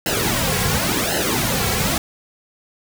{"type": "noise with flanger", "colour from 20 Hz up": "pink", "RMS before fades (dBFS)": -20, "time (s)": [0.06, 1.98], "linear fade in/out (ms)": 2, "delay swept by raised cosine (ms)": [0.85, 3.35], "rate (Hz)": 0.92, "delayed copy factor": -0.95, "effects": []}